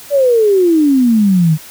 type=exponential sweep; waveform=sine; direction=down; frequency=587.3 to 150 Hz; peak=-7 dBFS; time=0.1-1.58 s; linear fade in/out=50 ms; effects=white hiss -35 dBFS RMS until 1.7 s